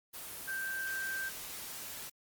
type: tone in noise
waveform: sine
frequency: 1568 Hz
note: G6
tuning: in tune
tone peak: -35 dBFS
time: 0.47-1.3 s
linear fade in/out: 20 ms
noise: white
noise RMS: -44 dBFS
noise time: 0.13-2.1 s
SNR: +6 dB
effects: Opus 24 kbps